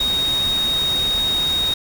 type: tone in noise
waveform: sine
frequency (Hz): 3742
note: A#7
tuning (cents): +6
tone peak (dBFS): -17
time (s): 0-1.74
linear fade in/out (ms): 5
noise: pink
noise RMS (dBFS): -29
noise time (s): 0-1.74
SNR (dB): +9
effects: none